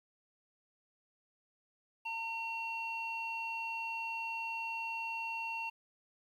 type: tone with low-pass filter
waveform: square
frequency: 910 Hz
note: A#5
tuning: 42 cents flat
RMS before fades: -39 dBFS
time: 2.05-5.7 s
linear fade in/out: 10 ms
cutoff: 2800 Hz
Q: 4
effects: 11-bit